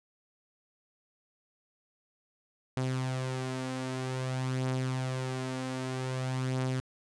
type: beating tone pair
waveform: sawtooth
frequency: 129.4 / 129.92 Hz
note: C3 / C3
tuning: -19 / -12 cents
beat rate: 0.52 Hz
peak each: -28 / -34 dBFS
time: 2.77-6.8 s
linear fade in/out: 0 ms
effects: resampled to 22050 Hz